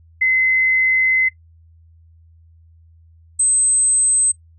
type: tone pair in turn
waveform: sine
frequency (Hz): 2049 / 8220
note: C7 / C9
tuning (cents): -37 / -32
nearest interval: 2 octaves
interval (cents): 2405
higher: second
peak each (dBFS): -12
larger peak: neither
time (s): 0.21-1.29 / 3.39-4.32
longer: first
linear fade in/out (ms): 10
effects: noise-tail reverb RT60 0.1 s tail -20 dB re dry + added 82 Hz sine -46 dBFS peak until 4.58 s